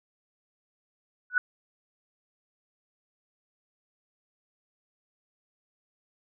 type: tone with exponential growth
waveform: sine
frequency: 1480 Hz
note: F#6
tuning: in tune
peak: -15 dBFS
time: 1.3-1.38 s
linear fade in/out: 2 ms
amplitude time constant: 17 ms
effects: none